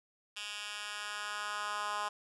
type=tone with high-pass filter sweep; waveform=10% pulse; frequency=207.7 Hz; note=G#3; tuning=in tune; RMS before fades=-39 dBFS; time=0.36-2.09 s; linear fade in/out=10 ms; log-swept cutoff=2500 to 990 Hz; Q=2; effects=resampled to 24000 Hz + 10-bit